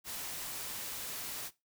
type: noise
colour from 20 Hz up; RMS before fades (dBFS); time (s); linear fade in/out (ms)
white; -41; 0.04-1.51; 50
effects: noise-tail reverb RT60 0.2 s tail -17 dB re dry